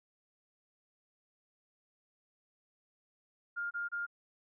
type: tone bursts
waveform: sine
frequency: 1408 Hz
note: F6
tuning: 14 cents sharp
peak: -34 dBFS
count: 3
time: 3.56-4.066 s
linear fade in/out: 20 ms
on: 150 ms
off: 28 ms
effects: none